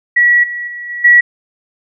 sine tone with level steps, 1931 Hz, B6, 39 cents flat, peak -6 / -19 / -23 / -20 / -3 dBFS, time 0.16-1.21 s, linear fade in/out 10 ms, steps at 0.43 / 0.67 / 0.89 / 1.04 s, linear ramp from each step 10 ms, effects none

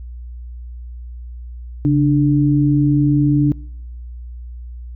sine tone pair together, 139.9 / 294.8 Hz, C#3 / D4, +16 / +7 cents, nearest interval octave + minor second, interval 1291 cents, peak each -14 / -14 dBFS, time 1.85-3.52 s, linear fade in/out 0 ms, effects noise-tail reverb RT60 0.8 s tail -24 dB re dry + added 60 Hz sine -29 dBFS peak until 4.95 s

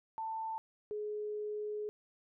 sine tone pair in turn, 889 / 421 Hz, A5 / G#4, +18 / +24 cents, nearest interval octave + minor second, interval 1294 cents, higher first, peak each -36 / -36 dBFS, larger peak neither, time 0.18-0.58 / 0.91-1.89 s, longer second, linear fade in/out 0 ms, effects none

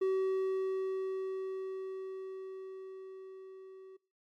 triangle tone with level ramp, 380.4 Hz, F#4, 48 cents sharp, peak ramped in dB -25 to -47 dBFS, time 0.01-3.97 s, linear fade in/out 10 ms, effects noise-tail reverb RT60 0.4 s tail -24 dB re dry + MP3 64 kbps

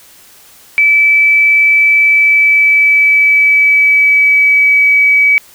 sine tone with pitch glide, 2309 to 2279 Hz, D7 to C#7, -30 to +47 cents, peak -5 dBFS, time 0.78-5.38 s, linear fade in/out 0 ms, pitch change -23 cents, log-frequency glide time 2.03-4.97 s, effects white hiss -41 dBFS RMS until 5.54 s

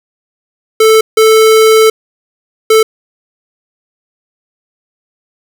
square tone bursts at uneven times, 440 Hz, A4, in tune, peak -4 dBFS, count 3, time 0.8-1.01 / 1.17-1.9 / 2.7-2.83 s, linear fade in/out 5 ms, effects 7-bit

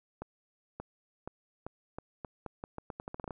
accelerating click train, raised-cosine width 1 ms, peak -25 dBFS, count 17, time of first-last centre 0.22-3.308 s, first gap 580 ms, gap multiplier 0.82, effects none

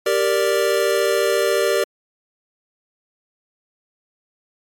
square chord, G minor, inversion none, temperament equal, 392 / 466.2 / 587.3 Hz, G4 / Bb4 / D5, 0 / 0 / 0 cents, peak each -21 dBFS, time 0.06-1.84 s, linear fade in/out 5 ms, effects MP3 64 kbps

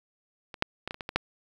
clicks, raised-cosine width 0.3 ms, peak -24 / -7 / -17 / -17 / -25 / -19 / -18 / -7 dBFS, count 8, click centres 0.542 / 0.624 / 0.876 / 0.909 / 0.944 / 1.008 / 1.091 / 1.16 s, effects 8-bit

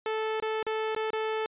sawtooth tone with dropouts, 437.8 Hz, A4, 9 cents flat, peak -24 dBFS, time 0.06-1.46 s, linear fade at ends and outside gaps 1 ms, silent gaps 0.401-0.424 / 0.628-0.666 / 0.949-0.963 / 1.105-1.132 s, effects resampled to 8000 Hz

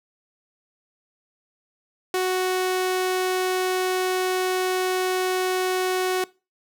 sawtooth tone, 370 Hz, F#4, in tune, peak -17 dBFS, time 2.14-6.24 s, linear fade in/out 2 ms, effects noise-tail reverb RT60 0.3 s tail -22 dB re dry

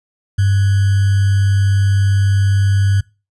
sine tone with sample-and-hold, 98.7 Hz, G2, 12 cents sharp, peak -10 dBFS, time 0.38-3.01 s, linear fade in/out 10 ms, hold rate 1575 Hz, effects noise-tail reverb RT60 0.3 s tail -23 dB re dry + resampled to 24000 Hz

